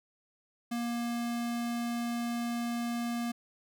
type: tone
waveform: square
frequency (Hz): 236.6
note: A#3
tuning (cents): +26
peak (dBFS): -32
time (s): 0.71-3.32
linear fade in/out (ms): 10
effects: none